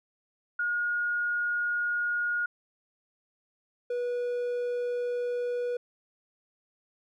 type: tone pair in turn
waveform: sine / triangle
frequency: 1435 / 487 Hz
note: F6 / B4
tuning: +47 / -24 cents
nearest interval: octave + perfect fifth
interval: 1871 cents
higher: first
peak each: -26 dBFS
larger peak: neither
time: 0.59-2.46 / 3.9-5.77 s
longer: neither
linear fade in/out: 5 ms
effects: none